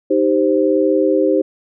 sine chord, C minor, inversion first, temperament equal, 311.1 / 392 / 523.3 Hz, Eb4 / G4 / C5, 0 / 0 / 0 cents, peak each -16 dBFS, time 0.1-1.42 s, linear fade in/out 10 ms, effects none

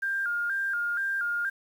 sine tone with vibrato, 1500 Hz, F#6, 23 cents sharp, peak -26 dBFS, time 0.02-1.5 s, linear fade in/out 10 ms, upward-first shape square, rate 2.1 Hz, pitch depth 100 cents each way, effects 9-bit

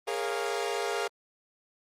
sawtooth chord, Bb minor seventh, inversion third, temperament equal with one note detuned, 410.5 / 466.2 / 554.4 / 698.5 Hz, Ab4 / Bb4 / Db5 / F5, -20 / 0 / 0 / 0 cents, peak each -29 / -30 / -34 / -32 dBFS, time 0.07-1.08 s, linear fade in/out 10 ms, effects low-pass 10000 Hz 12 dB/octave + Opus 32 kbps

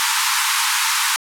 pink high-pass noise, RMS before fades -18 dBFS, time 0-1.16 s, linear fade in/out 0 ms, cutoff 870 Hz, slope 96 dB/octave, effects low-pass 12000 Hz 12 dB/octave

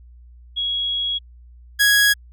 sine / sawtooth tone pair in turn, 3322 / 1661 Hz, G#7 / G#6, 0 / 0 cents, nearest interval octave, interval 1200 cents, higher first, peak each -20 / -9 dBFS, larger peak second, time 0.56-1.19 / 1.79-2.14 s, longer first, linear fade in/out 20 ms, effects added 60 Hz sine -42 dBFS peak until 2.32 s

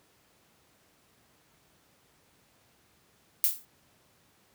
violet noise with exponential decay, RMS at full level -20 dBFS, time 3.44-3.65 s, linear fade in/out 1 ms, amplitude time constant 44 ms, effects pink hiss -65 dBFS RMS until 4.54 s + high-pass 80 Hz 12 dB/octave

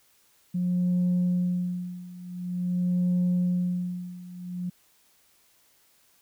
sine tone with tremolo, 178.9 Hz, F3, 42 cents sharp, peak -19 dBFS, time 0.54-4.7 s, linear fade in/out 10 ms, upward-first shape sine, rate 0.47 Hz, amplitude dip 90%, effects tanh soft clip ceiling -19 dBFS + white hiss -63 dBFS RMS until 6.21 s

